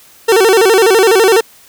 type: tone with vibrato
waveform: 40% pulse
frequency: 415.3 Hz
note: G#4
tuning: in tune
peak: -5 dBFS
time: 0.28-1.41 s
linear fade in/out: 10 ms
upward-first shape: square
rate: 12 Hz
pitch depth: 160 cents each way
effects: white hiss -43 dBFS RMS until 1.68 s